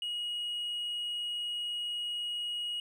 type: tone with hard clipping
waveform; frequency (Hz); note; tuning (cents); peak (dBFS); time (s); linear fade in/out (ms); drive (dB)
triangle; 2894; F#7; -39; -32; 0.02-2.8; 2; 1
effects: none